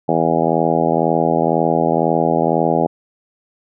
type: harmonic tone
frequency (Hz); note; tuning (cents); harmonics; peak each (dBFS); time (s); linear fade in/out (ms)
82; E2; -9; 2 / 3 / 4 / 5 / 6 / 7 / 8 / 9 / 10; -22 / -22 / -22 / -22 / -22 / -22 / -22 / -22 / -22; 0.08-2.87; 10
effects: none